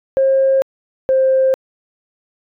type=tone pair in turn; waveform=sine; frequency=536 / 527.1 Hz; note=C5 / C5; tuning=+42 / +13 cents; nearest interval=unison; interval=29 cents; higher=first; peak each=-9 dBFS; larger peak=neither; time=0.17-0.62 / 1.09-1.54 s; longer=neither; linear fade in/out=0 ms; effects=tanh soft clip ceiling -6 dBFS